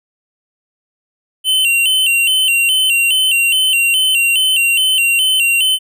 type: tone with vibrato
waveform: square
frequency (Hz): 2900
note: F#7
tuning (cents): -35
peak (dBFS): -11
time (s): 1.44-5.79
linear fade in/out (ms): 50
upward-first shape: square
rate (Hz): 2.4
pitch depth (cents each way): 89
effects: none